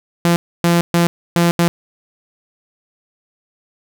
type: tone bursts at uneven times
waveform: sawtooth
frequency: 171.3 Hz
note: F3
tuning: 33 cents flat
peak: -7 dBFS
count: 5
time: 0.25-0.36 / 0.64-0.81 / 0.94-1.07 / 1.36-1.51 / 1.59-1.68 s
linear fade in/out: 0 ms
effects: none